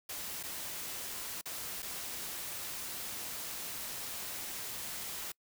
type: noise with dropouts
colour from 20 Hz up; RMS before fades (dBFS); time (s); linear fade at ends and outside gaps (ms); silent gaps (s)
white; -41; 0.09-5.32; 5; 0.43-0.435 / 1.413-1.456 / 1.822-1.827
effects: noise-tail reverb RT60 0.1 s tail -26 dB re dry